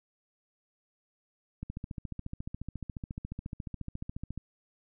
click train, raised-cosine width 5 ms, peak -25 dBFS, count 40, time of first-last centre 1.63-4.376 s, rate 14.2 Hz, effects none

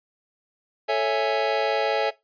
square chord, A major seventh, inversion none, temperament equal, 440 / 554.4 / 659.3 / 830.6 Hz, A4 / C#5 / E5 / G#5, 0 / 0 / 0 / 0 cents, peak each -27 dBFS, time 0.88-2.11 s, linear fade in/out 20 ms, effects noise-tail reverb RT60 0.2 s tail -19 dB re dry + resampled to 11025 Hz

